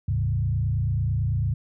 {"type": "tone with frequency modulation", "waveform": "sine", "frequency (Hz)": 105.7, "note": "G#2", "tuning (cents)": 31, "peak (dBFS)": -21, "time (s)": [0.08, 1.54], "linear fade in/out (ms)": 5, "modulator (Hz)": 29, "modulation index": 1.2, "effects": []}